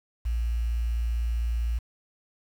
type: tone with quantisation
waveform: sine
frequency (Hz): 57.8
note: A#1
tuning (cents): -14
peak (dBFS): -24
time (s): 0.25-1.79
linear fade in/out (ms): 10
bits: 8
effects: none